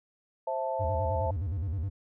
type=chord; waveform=sine; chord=A minor; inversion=first; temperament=just; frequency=528 / 660 / 880 Hz; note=C5 / E5 / A5; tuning=+16 / +2 / 0 cents; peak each=-33 dBFS; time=0.47-1.31 s; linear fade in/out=5 ms
type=tone with vibrato; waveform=triangle; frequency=87.31 Hz; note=F2; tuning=in tune; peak=-27 dBFS; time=0.79-1.9 s; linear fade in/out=20 ms; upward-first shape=square; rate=9.6 Hz; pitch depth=210 cents each way
effects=none